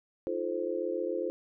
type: chord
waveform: sine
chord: F dominant seventh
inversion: third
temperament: just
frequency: 314.3 / 349.2 / 436.5 / 523.8 Hz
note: Eb4 / F4 / A4 / C5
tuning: +18 / 0 / -14 / +2 cents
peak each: -39 / -34 / -36 / -34 dBFS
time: 0.27-1.3 s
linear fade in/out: 0 ms
effects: none